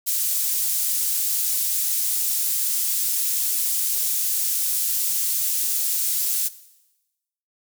pink high-pass noise, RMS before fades -23 dBFS, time 0.06-6.49 s, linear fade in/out 20 ms, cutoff 8900 Hz, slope 12 dB/octave, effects noise-tail reverb RT60 1.0 s tail -17 dB re dry

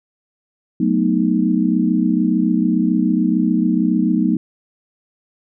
sine chord, B dominant seventh, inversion second, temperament equal, 185 / 220 / 246.9 / 311.1 Hz, F#3 / A3 / B3 / D#4, 0 / 0 / 0 / 0 cents, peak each -19 dBFS, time 0.8-4.37 s, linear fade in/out 5 ms, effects none

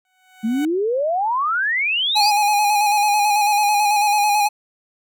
15% pulse tone with exponential growth, 746 Hz, F#5, 14 cents sharp, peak -21 dBFS, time 0.05-0.65 s, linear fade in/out 1 ms, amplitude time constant 130 ms
sine exponential sweep, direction up, 212.7 to 5050 Hz, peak -17 dBFS, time 0.43-2.31 s, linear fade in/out 20 ms
square tone with vibrato, 830.6 Hz, G#5, in tune, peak -15 dBFS, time 2.15-4.49 s, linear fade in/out 20 ms, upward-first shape square, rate 9.1 Hz, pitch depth 31 cents each way
effects none

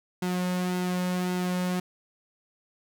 sawtooth tone with flanger, 180.9 Hz, F#3, 39 cents flat, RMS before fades -28 dBFS, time 0.22-1.8 s, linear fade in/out 5 ms, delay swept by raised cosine 1.7 to 2.63 ms, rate 1.8 Hz, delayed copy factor -0.5, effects none

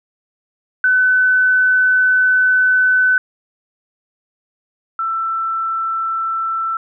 sine tone pair in turn, 1508 / 1333.7 Hz, F#6 / E6, +32 / +20 cents, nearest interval major second, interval 212 cents, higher first, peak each -10 / -17 dBFS, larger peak first, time 0.84-3.18 / 4.99-6.77 s, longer first, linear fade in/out 2 ms, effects none

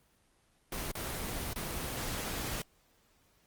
pink noise with dropouts, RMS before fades -37 dBFS, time 0.72-2.62 s, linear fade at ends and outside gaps 2 ms, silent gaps 0.916-0.952 / 1.533-1.559 s, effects pink hiss -69 dBFS RMS until 3.46 s + Opus 24 kbps

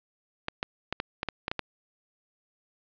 clicks, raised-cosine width 0.3 ms, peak -13 dBFS, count 9, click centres 0.484 / 0.629 / 0.926 / 1.001 / 1.231 / 1.287 / 1.481 / 1.515 / 1.593 s, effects resampled to 11025 Hz + 9-bit

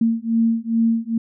sine beating tone pair, 226.9 / 229.3 Hz, A#3 / A#3, -47 / -28 cents, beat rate 2.4 Hz, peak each -19 dBFS, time 0.01-1.18 s, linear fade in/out 5 ms, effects none

